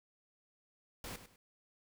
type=noise with echo; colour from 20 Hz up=pink; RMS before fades=-45 dBFS; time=1.04-1.16 s; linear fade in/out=2 ms; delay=100 ms; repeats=2; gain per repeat=-11 dB; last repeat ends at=1.36 s; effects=none